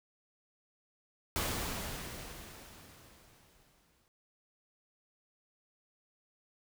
pink noise with exponential decay, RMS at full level -33 dBFS, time 1.36-4.08 s, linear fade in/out 0 ms, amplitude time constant 590 ms, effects none

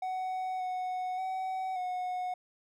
triangle tone with pitch steps, 746 / 737 / 754 / 730 Hz, F#5 / F#5 / F#5 / F#5, +14 / -7 / +32 / -24 cents, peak -30 dBFS, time 0.02-2.34 s, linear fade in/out 5 ms, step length 580 ms, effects none

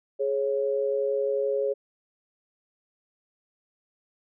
sine tone pair together, 418.7 / 550 Hz, G#4 / C#5, +14 / -14 cents, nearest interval perfect fourth, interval 472 cents, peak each -26 dBFS, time 0.19-1.74 s, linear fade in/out 20 ms, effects none

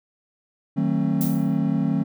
triangle chord, D# diminished seventh, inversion none, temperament just, 155.56 / 186.68 / 224 / 268.8 Hz, D#3 / F#3 / A3 / C4, 0 / +16 / +31 / +47 cents, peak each -23 dBFS, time 0.76-2.04 s, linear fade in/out 20 ms
violet noise with exponential decay, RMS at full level -27 dBFS, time 1.21-1.58 s, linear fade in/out 1 ms, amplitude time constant 79 ms
effects none

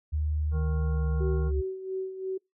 sine tone with pitch glide, 76 to 70.91 Hz, D#2 to C#2, -40 to +40 cents, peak -25 dBFS, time 0.12-1.62 s, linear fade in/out 20 ms, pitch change -120 cents, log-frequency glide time 0.5-1.12 s
harmonic tone, 155.56 Hz, D#3, in tune, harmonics 1 / 3 / 5 / 7 / 9, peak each -31 / -39 / -50 / -49 / -49 dBFS, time 0.51-1.52 s, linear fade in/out 50 ms
sine tone with tremolo, 378.7 Hz, F#4, 40 cents sharp, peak -28 dBFS, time 1.2-2.38 s, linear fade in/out 10 ms, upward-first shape sine, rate 2.9 Hz, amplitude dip 65%
effects noise-tail reverb RT60 0.2 s tail -26 dB re dry

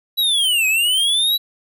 square linear two-way sweep, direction down then up, 3951 to 2502 to 3951 Hz, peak -15 dBFS, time 0.17-1.38 s, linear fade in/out 20 ms, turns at 0.67 s, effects none

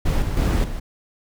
brown noise with level steps, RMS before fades -19 / -24 / -18 / -28 dBFS, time 0.05-0.8 s, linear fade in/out 10 ms, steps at 0.22 / 0.37 / 0.64 s, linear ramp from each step 2 ms, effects none

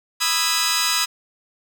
10% pulse chord, E major seventh, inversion second, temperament just, 988.9 / 1236.1 / 1318.5 / 1648.1 Hz, B5 / D#6 / E6 / G#6, +2 / -12 / 0 / -14 cents, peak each -17 dBFS, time 0.2-1.06 s, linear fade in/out 20 ms, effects none

